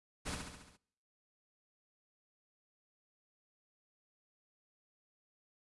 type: noise with echo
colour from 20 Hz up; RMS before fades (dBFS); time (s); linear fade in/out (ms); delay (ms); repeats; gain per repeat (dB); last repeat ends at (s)
pink; -40; 0.25-0.36; 20; 69; 6; -4; 0.774
effects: noise-tail reverb RT60 0.8 s tail -26 dB re dry + resampled to 24000 Hz